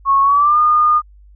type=tone with pitch glide; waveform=sine; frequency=1099 to 1219.4 Hz; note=C#6 to D#6; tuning=-15 to -35 cents; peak=-9 dBFS; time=0.05-1.02 s; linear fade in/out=50 ms; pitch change=+180 cents; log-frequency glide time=0.22-0.59 s; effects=added 50 Hz sine -41 dBFS peak until 1.35 s